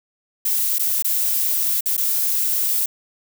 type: noise with dropouts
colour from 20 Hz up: violet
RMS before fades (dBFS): -20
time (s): 0.45-2.86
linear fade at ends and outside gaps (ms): 5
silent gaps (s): 0.785-0.794 / 1.024-1.045 / 1.808-1.858 / 1.968-1.977
effects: none